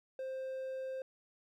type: tone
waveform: triangle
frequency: 525 Hz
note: C5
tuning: 6 cents sharp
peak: -36 dBFS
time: 0.19-1.02 s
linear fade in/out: 2 ms
effects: none